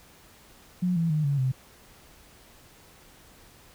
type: tone with pitch steps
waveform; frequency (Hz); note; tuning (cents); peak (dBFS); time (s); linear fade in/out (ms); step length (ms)
sine; 180.2 / 166.2 / 153.29 / 141.38 / 130.4; F#3 / E3 / D#3 / C#3 / C3; -45 / +15 / -25 / +34 / -5; -22; 0.82-1.52; 10; 140
effects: pink hiss -54 dBFS RMS until 3.74 s